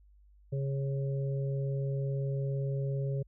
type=harmonic tone; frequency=137.1 Hz; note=C#3; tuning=19 cents flat; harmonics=1 / 3 / 4; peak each=-30 / -40 / -42 dBFS; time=0.52-3.23 s; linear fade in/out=10 ms; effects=added 50 Hz sine -57 dBFS peak until 3.27 s